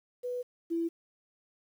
sine tone pair in turn, 493.9 / 334 Hz, B4 / E4, 0 / +23 cents, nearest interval perfect fifth, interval 677 cents, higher first, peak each -32 / -28 dBFS, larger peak second, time 0.23-0.43 / 0.7-0.89 s, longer first, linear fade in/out 20 ms, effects 10-bit

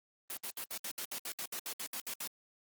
white noise bursts, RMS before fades -40 dBFS, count 15, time 0.3-2.272 s, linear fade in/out 0 ms, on 68 ms, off 68 ms, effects high-pass 200 Hz 12 dB/octave + Opus 24 kbps

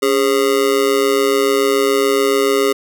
square tone with amplitude modulation, 409.1 Hz, G#4, 26 cents flat, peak -9 dBFS, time 0.02-2.73 s, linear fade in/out 10 ms, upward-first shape sine, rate 127 Hz, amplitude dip 90%, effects none

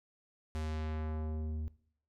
square tone with low-pass filter sweep, 78 Hz, D#2, 5 cents sharp, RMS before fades -37 dBFS, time 0.55-1.68 s, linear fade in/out 0 ms, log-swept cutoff 11000 to 170 Hz, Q 0.71, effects noise-tail reverb RT60 0.6 s tail -19 dB re dry

